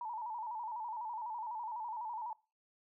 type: tone with vibrato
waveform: sine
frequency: 915 Hz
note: A#5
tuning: 32 cents flat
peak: -38 dBFS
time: 0.01-2.33 s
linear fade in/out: 2 ms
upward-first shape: square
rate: 12 Hz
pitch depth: 82 cents each way
effects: noise-tail reverb RT60 0.3 s tail -20 dB re dry